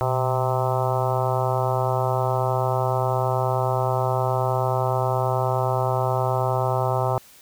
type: harmonic tone with a mistuned harmonic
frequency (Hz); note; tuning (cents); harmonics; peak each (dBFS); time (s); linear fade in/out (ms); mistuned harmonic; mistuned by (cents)
129.5; C3; -17; 1 / 3 / 4 / 5 / 6 / 7 / 8 / 9 / 10; -24 / -30 / -29 / -27 / -28 / -29 / -32 / -35 / -34; 0.01-7.18; 0; 1; -110
effects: white hiss -50 dBFS RMS until 7.41 s